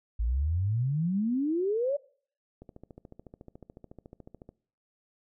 sine exponential sweep, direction up, 52.7 to 589 Hz, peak -25 dBFS, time 0.19-1.97 s, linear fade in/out 10 ms
click train, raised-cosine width 2 ms, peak -33 dBFS, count 27, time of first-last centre 2.62-4.491 s, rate 13.9 Hz
effects noise-tail reverb RT60 0.5 s tail -22 dB re dry

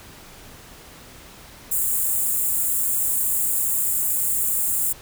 white high-pass noise, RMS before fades -22 dBFS, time 1.71-4.93 s, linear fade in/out 10 ms, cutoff 7100 Hz, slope 96 dB/octave, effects pink hiss -44 dBFS RMS until 5.01 s

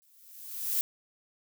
violet noise with exponential growth, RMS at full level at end -26 dBFS, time 0.02-0.81 s, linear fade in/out 0 ms, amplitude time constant 170 ms, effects none

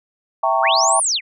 sine chord, E diminished seventh, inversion none, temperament equal with one note detuned, 659.3 / 784 / 914.2 / 1108.7 Hz, E5 / G5 / Bb5 / Db6, 0 / 0 / -34 / 0 cents, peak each -20 dBFS, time 0.43-1 s, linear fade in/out 5 ms
sine linear two-way sweep, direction up then down, 570 to 9860 to 1833 Hz, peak -16 dBFS, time 0.6-1.21 s, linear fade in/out 50 ms, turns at 1 s
effects none

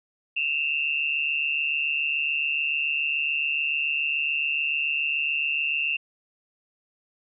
sine tone pair together, 2611 / 2758 Hz, E7 / F7, -17 / -22 cents, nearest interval minor second, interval 95 cents, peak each -27 / -25 dBFS, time 0.36-5.97 s, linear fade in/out 10 ms, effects none

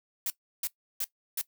blue noise bursts, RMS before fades -31 dBFS, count 4, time 0.26-1.414 s, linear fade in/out 2 ms, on 41 ms, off 330 ms, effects noise-tail reverb RT60 0.1 s tail -18 dB re dry

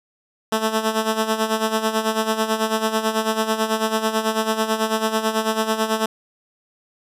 10% pulse tone with tremolo, 220 Hz, A3, in tune, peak -8 dBFS, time 0.52-6.06 s, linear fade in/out 5 ms, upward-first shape sine, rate 9.1 Hz, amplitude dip 70%, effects resampled to 32000 Hz

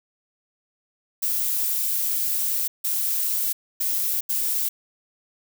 violet noise bursts at uneven times, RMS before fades -24 dBFS, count 4, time 1.22-2.68 / 2.84-3.53 / 3.8-4.21 / 4.29-4.69 s, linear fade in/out 10 ms, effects none

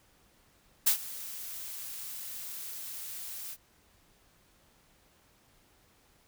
blue noise with ADSR envelope, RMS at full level -22 dBFS, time 0.86-3.57 s, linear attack 13 ms, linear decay 96 ms, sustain -19 dB, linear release 52 ms, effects pink hiss -65 dBFS RMS until 6.27 s

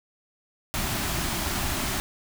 pink band-stop noise, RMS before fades -28 dBFS, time 0.74-2 s, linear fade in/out 0 ms, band 400 to 570 Hz, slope 96 dB/octave, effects none

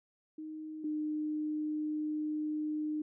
sine tone pair in turn, 311.1 / 304.7 Hz, D#4 / D#4, 0 / -36 cents, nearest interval unison, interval 36 cents, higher first, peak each -40 / -32 dBFS, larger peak second, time 0.38-0.84 / 0.84-3.02 s, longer second, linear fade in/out 5 ms, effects none

